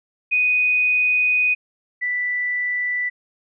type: tone pair in turn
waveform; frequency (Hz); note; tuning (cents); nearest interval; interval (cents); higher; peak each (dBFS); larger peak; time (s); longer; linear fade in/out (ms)
sine; 2489 / 1975.5; D#7 / B6; 0 / 0; major third; 400; first; -15 / -20; first; 0.31-1.55 / 2.01-3.1; first; 20
effects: none